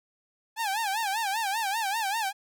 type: tone with vibrato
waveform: sawtooth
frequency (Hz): 841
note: G#5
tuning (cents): +22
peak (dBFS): -23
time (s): 0.56-2.33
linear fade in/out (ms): 50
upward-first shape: sine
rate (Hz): 5.1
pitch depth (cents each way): 160
effects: none